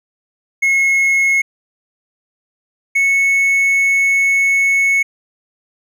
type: tone pair in turn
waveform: triangle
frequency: 2174 / 2204 Hz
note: C#7 / C#7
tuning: -34 / -11 cents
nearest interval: unison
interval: 23 cents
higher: second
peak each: -9 dBFS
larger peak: neither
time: 0.62-1.42 / 2.95-5.03 s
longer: second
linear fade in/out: 10 ms
effects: none